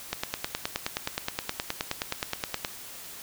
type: click train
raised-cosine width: 0.2 ms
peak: -10 dBFS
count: 25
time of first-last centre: 0.13-2.648 s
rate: 9.53 Hz
effects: white hiss -43 dBFS RMS until 3.22 s